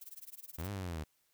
violet noise with tremolo, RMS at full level -47 dBFS, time 0.01-0.68 s, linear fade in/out 5 ms, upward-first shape sine, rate 19 Hz, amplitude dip 100%
sawtooth linear two-way sweep, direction up then down, 74.1 to 103.3 to 74.1 Hz, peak -34 dBFS, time 0.58-1.04 s, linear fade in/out 10 ms, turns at 0.7 s
effects white hiss -75 dBFS RMS until 1.33 s

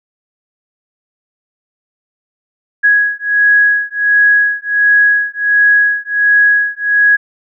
sine beating tone pair, 1664 / 1665.4 Hz, G#6 / G#6, +3 / +4 cents, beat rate 1.4 Hz, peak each -11 dBFS, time 2.83-7.17 s, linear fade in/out 20 ms, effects none

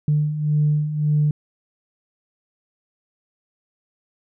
sine beating tone pair, 148.5 / 150.3 Hz, D3 / D3, +20 / +40 cents, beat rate 1.8 Hz, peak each -23 / -17 dBFS, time 0.08-1.31 s, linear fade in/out 2 ms, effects tanh soft clip ceiling -10 dBFS

